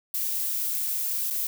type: noise with dropouts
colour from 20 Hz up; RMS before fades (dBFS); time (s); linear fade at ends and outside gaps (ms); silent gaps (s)
violet; -28; 0.14-1.47; 2; 1.302-1.307
effects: none